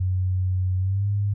sine tone with pitch glide, 92.5 to 101.46 Hz, F#2 to G#2, 0 to -40 cents, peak -20 dBFS, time 0-1.34 s, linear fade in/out 10 ms, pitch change +160 cents, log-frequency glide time 0.78-1.07 s, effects none

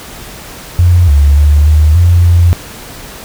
sine tone with pitch steps, 87.9 / 71.6 / 73.8 / 76.7 / 87.1 / 86.5 Hz, F2 / D2 / D2 / D#2 / F2 / F2, +12 / -43 / +9 / -24 / -4 / -16 cents, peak -3 dBFS, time 0.79-2.53 s, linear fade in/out 0 ms, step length 290 ms, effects pink hiss -29 dBFS RMS until 3.24 s

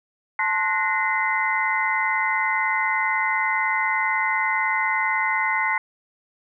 sine tone cluster, 877 / 1061 / 1467 / 1863 / 2053 Hz, A5 / C6 / F#6 / A#6 / C7, -6 / +24 / -15 / -2 / -33 cents, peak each -26 / -27 / -29 / -29 / -23 dBFS, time 0.39-5.78 s, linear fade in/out 2 ms, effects none

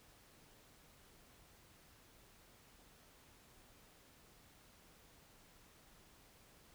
silence, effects pink hiss -65 dBFS RMS until 6.74 s

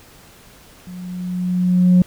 sine tone with level ramp, 180.6 Hz, F#3, 42 cents flat, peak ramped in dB -31 to -5 dBFS, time 0.87-2.02 s, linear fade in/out 2 ms, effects tanh soft clip ceiling -6 dBFS + pink hiss -46 dBFS RMS until 2.06 s

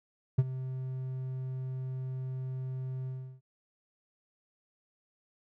triangle tone with ADSR envelope, 130 Hz, C3, 11 cents flat, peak -16 dBFS, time 0.38-3.41 s, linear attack 9 ms, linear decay 39 ms, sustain -16 dB, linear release 340 ms, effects none

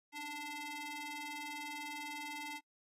sawtooth ring-modulated tone, 584 Hz, D5, 10 cents flat, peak -35 dBFS, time 0.12-2.61 s, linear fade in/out 50 ms, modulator 1470 Hz, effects noise-tail reverb RT60 0.1 s tail -24 dB re dry + resampled to 32000 Hz

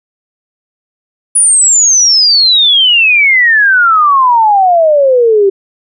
sine exponential sweep, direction down, 9870 to 383.4 Hz, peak -4 dBFS, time 1.35-5.5 s, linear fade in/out 10 ms, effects none

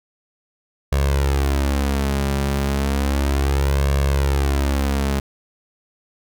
sawtooth tone with flanger, 69.3 Hz, C#2, in tune, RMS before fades -19 dBFS, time 0.92-5.2 s, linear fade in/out 5 ms, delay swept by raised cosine 1.8 to 5.1 ms, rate 0.33 Hz, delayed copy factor +0.65, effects none

